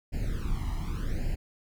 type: noise with flanger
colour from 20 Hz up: brown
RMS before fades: -30 dBFS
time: 0.12-1.36 s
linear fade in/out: 20 ms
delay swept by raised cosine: 0.41 to 1.01 ms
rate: 0.86 Hz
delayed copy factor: +1
effects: none